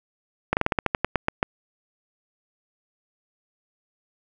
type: slowing click train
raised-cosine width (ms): 0.5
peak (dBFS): -5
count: 12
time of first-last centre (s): 0.53-1.429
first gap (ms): 39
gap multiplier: 1.14
effects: none